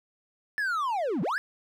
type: linear two-way sweep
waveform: triangle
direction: down then up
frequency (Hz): 1760 to 147.4 to 1760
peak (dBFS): -24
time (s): 0.58-1.38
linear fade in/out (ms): 0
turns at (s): 1.22
effects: none